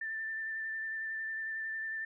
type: tone with vibrato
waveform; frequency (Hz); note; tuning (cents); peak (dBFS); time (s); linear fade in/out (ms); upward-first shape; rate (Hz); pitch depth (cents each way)
sine; 1778; A6; +18; -35; 0.01-2.05; 5; triangle; 11; 21
effects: none